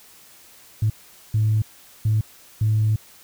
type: tone bursts at uneven times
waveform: sine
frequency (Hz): 108.2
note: A2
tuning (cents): -29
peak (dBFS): -15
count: 4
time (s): 0.82-0.9 / 1.34-1.62 / 2.05-2.21 / 2.61-2.96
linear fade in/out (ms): 5
effects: tanh soft clip ceiling -12 dBFS + white hiss -49 dBFS RMS until 3.23 s